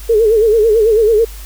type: tone with vibrato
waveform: sine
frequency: 440 Hz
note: A4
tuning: in tune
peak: -7 dBFS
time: 0.09-1.25 s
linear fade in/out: 10 ms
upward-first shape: sine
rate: 9.1 Hz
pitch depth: 100 cents each way
effects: added 50 Hz sine -28 dBFS peak until 1.45 s + white hiss -37 dBFS RMS until 1.45 s